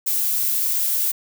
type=noise; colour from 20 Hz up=violet; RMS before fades=-21 dBFS; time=0.06-1.12 s; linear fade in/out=10 ms; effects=none